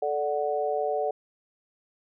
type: chord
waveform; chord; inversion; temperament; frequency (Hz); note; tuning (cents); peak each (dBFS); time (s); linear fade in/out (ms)
sine; D major; second; equal with one note detuned; 437.2 / 587.3 / 740; A4 / D5 / F#5; -11 / 0 / 0; -29; 0.02-1.11; 5
effects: none